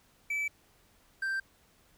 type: tone pair in turn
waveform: triangle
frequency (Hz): 2308 / 1569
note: D7 / G6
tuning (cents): -31 / +1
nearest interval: perfect fifth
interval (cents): 668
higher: first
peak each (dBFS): -28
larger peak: neither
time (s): 0.3-0.48 / 1.22-1.4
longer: neither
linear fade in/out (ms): 5
effects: pink hiss -65 dBFS RMS until 1.97 s